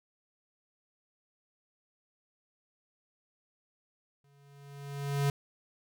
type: tone with exponential growth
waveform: square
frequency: 141.2 Hz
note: C#3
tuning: 32 cents sharp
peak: -25 dBFS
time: 4.24-5.3 s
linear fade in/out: 2 ms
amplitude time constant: 230 ms
effects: none